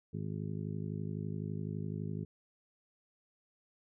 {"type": "harmonic tone", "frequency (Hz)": 51.9, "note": "G#1", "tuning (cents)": 0, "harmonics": [2, 3, 4, 5, 6, 7, 8], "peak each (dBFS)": [-41, -39, -43, -48, -56, -50, -50], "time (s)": [0.13, 2.25], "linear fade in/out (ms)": 10, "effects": []}